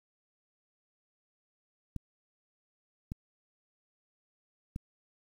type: clicks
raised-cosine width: 5 ms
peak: -24 dBFS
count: 3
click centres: 1.963 / 3.119 / 4.761 s
effects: 9-bit